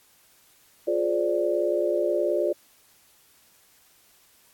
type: chord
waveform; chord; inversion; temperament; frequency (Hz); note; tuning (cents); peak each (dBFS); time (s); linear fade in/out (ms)
sine; D half-diminished seventh; first; just; 352.4 / 422.9 / 528.6 / 587.3; F4 / Ab4 / C5 / D5; +16 / +31 / +18 / 0; -26 / -29 / -30 / -25; 0.87-2.53; 10
effects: white hiss -59 dBFS RMS until 4.53 s + AAC 64 kbps